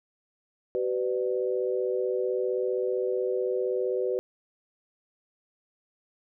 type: tone cluster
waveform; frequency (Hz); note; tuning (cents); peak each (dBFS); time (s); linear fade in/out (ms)
sine; 380.2 / 499.4 / 595; F#4 / B4 / D5; +47 / +19 / +22; -28 / -28 / -36; 0.75-4.19; 0
effects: none